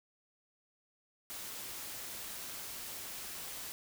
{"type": "noise", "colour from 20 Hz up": "white", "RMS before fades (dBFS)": -44, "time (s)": [1.3, 3.72], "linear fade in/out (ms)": 0, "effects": []}